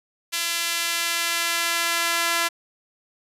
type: tone with high-pass filter sweep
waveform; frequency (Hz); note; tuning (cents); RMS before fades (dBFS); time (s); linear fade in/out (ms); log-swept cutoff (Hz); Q
sawtooth; 338.4; E4; +45; -24; 0.32-2.49; 20; 2700 to 1300; 0.82
effects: resampled to 32000 Hz